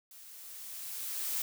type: noise with level ramp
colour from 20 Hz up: blue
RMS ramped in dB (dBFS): -53 to -33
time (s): 0.11-1.42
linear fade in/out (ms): 2
effects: none